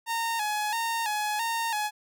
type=tone with vibrato; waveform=sawtooth; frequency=880 Hz; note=A5; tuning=in tune; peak=-23 dBFS; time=0.06-1.91 s; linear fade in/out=50 ms; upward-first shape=square; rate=1.5 Hz; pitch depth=75 cents each way; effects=none